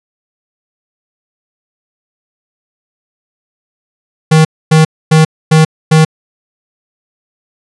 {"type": "tone bursts", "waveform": "square", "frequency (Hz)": 157.7, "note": "D#3", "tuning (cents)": 24, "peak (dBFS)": -4, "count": 5, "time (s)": [4.31, 6.05], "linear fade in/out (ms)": 10, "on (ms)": 140, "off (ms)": 260, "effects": ["resampled to 24000 Hz"]}